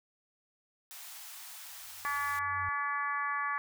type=high-pass noise; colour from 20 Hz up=white; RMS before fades=-47 dBFS; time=0.91-2.39 s; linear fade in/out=0 ms; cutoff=700 Hz; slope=48 dB/octave
type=tone with exponential growth; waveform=sine; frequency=92.5 Hz; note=F#2; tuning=in tune; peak=-40 dBFS; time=1.63-2.69 s; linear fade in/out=0 ms; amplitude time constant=230 ms
type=harmonic tone; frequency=286.1 Hz; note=D4; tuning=45 cents flat; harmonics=3 / 4 / 5 / 6 / 7 / 8; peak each=-42 / -33 / -45 / -36 / -41 / -48 dBFS; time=2.05-3.58 s; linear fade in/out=0 ms
effects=none